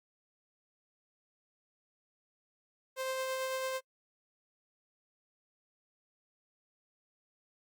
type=tone with tremolo; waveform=sawtooth; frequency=523.3 Hz; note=C5; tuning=in tune; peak=-29 dBFS; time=2.96-3.81 s; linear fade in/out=50 ms; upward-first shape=sine; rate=9 Hz; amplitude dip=25%; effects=noise-tail reverb RT60 0.1 s tail -24 dB re dry + Opus 48 kbps